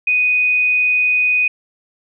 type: tone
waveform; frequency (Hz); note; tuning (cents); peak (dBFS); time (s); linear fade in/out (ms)
sine; 2489; D#7; 0; -12; 0.07-1.48; 5
effects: none